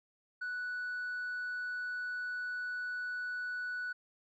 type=tone with tanh clipping; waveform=triangle; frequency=1480 Hz; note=F#6; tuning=in tune; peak=-36 dBFS; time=0.41-3.93 s; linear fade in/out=10 ms; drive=6 dB; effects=none